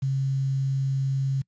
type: tone with quantisation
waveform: sine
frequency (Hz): 135.1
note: C#3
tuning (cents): -44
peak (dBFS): -22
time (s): 0.02-1.42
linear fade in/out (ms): 10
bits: 8
effects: noise-tail reverb RT60 0.1 s tail -24 dB re dry + resampled to 16000 Hz